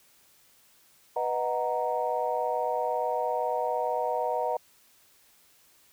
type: chord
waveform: sine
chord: B major seventh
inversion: none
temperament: equal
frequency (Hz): 493.9 / 622.3 / 740 / 932.3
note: B4 / D#5 / F#5 / A#5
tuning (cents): 0 / 0 / 0 / 0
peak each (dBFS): -31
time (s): 1.16-4.57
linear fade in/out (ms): 5
effects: tanh soft clip ceiling -15 dBFS + white hiss -61 dBFS RMS until 5.92 s